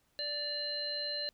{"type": "harmonic tone with a mistuned harmonic", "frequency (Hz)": 587.3, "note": "D5", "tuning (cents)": 0, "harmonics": [1, 3, 5, 7], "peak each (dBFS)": [-42, -45, -47, -35], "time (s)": [0.19, 1.29], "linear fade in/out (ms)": 0, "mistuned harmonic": 5, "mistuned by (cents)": -40, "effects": ["pink hiss -73 dBFS RMS until 1.33 s"]}